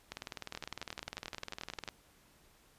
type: two click trains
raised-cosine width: 0.2 ms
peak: -23 / -23 dBFS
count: 36 / 16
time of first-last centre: 0.12-1.888 / 0.55-1.877 s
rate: 19.8 / 11.3 Hz
effects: pink hiss -65 dBFS RMS until 2.78 s + resampled to 32000 Hz